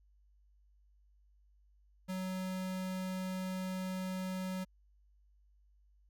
square tone, 186.3 Hz, F#3, 12 cents sharp, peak -37 dBFS, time 2.08-4.65 s, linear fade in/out 20 ms, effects added 50 Hz sine -64 dBFS peak until 6.09 s

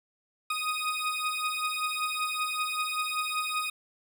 20% pulse beating tone pair, 1244.5 / 1249.7 Hz, D#6 / D#6, 0 / +7 cents, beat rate 5.2 Hz, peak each -27 dBFS, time 0.5-3.7 s, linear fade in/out 5 ms, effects none

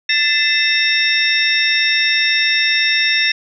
sine tone cluster, 1764 / 2047 / 2640 / 3688 / 5430 Hz, A6 / C7 / E7 / A#7 / F8, +4 / -38 / +2 / -19 / -50 cents, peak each -19 dBFS, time 0.09-3.32 s, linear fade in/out 5 ms, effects none

